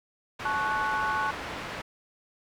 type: low-pass noise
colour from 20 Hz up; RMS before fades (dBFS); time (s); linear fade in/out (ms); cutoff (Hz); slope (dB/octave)
white; -37; 0.39-1.82; 10; 1900; 12
type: chord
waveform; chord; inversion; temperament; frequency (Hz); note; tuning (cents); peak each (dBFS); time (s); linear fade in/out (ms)
sine; F# minor; first; equal with one note detuned; 864.4 / 1108.7 / 1480; A5 / C#6 / F#6; -31 / 0 / 0; -30; 0.45-1.31; 5
effects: none